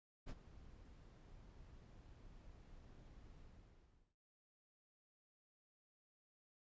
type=noise with ADSR envelope; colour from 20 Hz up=brown; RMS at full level=-44 dBFS; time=0.26-4.15 s; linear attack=34 ms; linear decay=47 ms; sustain=-16 dB; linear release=770 ms; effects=noise-tail reverb RT60 0.5 s tail -24 dB re dry + resampled to 16000 Hz